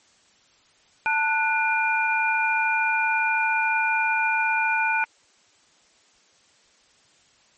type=tone cluster; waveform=sine; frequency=887 / 1473 / 2406 Hz; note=A5 / F#6 / D7; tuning=+14 / -8 / +41 cents; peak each=-24 dBFS; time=1.06-5.04 s; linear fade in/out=0 ms; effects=white hiss -59 dBFS RMS until 7.57 s + MP3 32 kbps